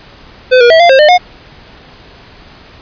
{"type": "tone with pitch steps", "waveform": "square", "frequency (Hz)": [508, 478.6, 650, 692, 532, 604, 719], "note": ["B4", "A#4", "E5", "F5", "C5", "D5", "F#5"], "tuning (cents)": [49, 46, -24, -16, 29, 48, -50], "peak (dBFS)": -3, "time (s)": [0.51, 1.182], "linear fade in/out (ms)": 20, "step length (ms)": 96, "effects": ["pink hiss -37 dBFS RMS until 2.81 s", "resampled to 11025 Hz"]}